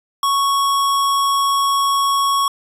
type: tone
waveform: square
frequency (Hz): 1108.7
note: C#6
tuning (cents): 0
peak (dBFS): -15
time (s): 0.23-2.48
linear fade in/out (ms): 2
effects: resampled to 32000 Hz